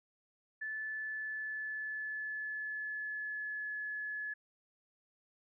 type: tone with pitch glide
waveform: sine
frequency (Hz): 1742 to 1708.1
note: A6 to G#6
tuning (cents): -18 to +48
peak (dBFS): -37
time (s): 0.61-4.34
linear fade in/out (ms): 10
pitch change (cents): -34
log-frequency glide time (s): 0.84-3.72
effects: none